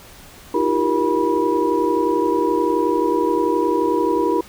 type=tone cluster; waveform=sine; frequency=314 / 345.4 / 393 / 471.6 / 975 Hz; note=D#4 / F4 / G4 / A#4 / B5; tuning=+16 / -19 / +4 / +20 / -23 cents; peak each=-22 dBFS; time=0.54-4.41 s; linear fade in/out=5 ms; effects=pink hiss -43 dBFS RMS until 4.48 s